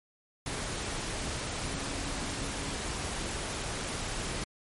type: tone in noise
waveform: sine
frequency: 277.2 Hz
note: C#4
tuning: in tune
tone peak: -43 dBFS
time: 1.66-2.76 s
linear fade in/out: 2 ms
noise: pink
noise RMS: -35 dBFS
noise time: 0.46-4.44 s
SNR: -11 dB
effects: MP3 48 kbps